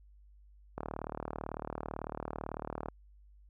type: click train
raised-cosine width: 1 ms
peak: -23 dBFS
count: 81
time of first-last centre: 0.78-2.885 s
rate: 38 Hz
effects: added 50 Hz sine -56 dBFS peak until 3.49 s